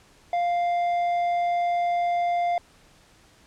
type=tone with low-pass filter; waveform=square; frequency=698.5 Hz; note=F5; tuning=in tune; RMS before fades=-24 dBFS; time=0.33-2.58 s; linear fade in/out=2 ms; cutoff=1700 Hz; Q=0.56; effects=pink hiss -56 dBFS RMS until 3.46 s + low-pass 9000 Hz 12 dB/octave